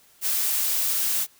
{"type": "noise", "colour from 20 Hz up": "blue", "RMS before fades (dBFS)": -24, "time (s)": [0.21, 1.27], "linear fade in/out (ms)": 50, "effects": ["white hiss -57 dBFS RMS until 1.39 s"]}